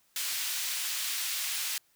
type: high-pass noise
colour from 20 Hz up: pink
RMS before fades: -33 dBFS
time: 0.16-1.78 s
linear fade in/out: 2 ms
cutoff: 2600 Hz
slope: 12 dB/octave
effects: white hiss -68 dBFS RMS until 1.95 s